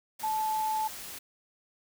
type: tone in noise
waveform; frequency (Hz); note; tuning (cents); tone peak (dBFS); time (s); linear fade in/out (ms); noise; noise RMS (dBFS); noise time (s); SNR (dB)
sine; 870; A5; -20; -27; 0.23-0.88; 10; white; -42; 0.19-1.19; +12
effects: none